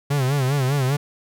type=tone with vibrato; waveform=45% pulse; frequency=135.9 Hz; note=C#3; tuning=34 cents flat; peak=-18 dBFS; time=0.1-0.97 s; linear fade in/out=10 ms; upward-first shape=sine; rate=5 Hz; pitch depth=120 cents each way; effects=none